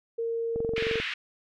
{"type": "tone with pitch glide", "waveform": "sine", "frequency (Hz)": [460.2, 452.8], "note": ["A#4", "A4"], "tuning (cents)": [-22, 50], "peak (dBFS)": -27, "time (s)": [0.18, 1], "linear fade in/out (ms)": 10, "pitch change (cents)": -28, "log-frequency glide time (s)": [0.56, 0.8]}
{"type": "click train", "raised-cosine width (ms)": 2, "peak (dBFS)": -21, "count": 11, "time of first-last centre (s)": [0.56, 1.001], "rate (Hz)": 22.7}
{"type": "band-pass noise", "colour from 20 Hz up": "white", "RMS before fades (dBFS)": -33, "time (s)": [0.76, 1.14], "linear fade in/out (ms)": 5, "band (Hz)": [1600, 2900], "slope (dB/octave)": 24}
{"effects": []}